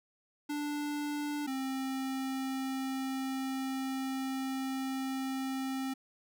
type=tone pair in turn; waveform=square; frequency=293.7 / 265.3 Hz; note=D4 / C4; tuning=0 / +24 cents; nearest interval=major second; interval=176 cents; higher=first; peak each=-34 / -34 dBFS; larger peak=neither; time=0.49-1.47 / 1.47-5.94 s; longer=second; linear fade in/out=10 ms; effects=none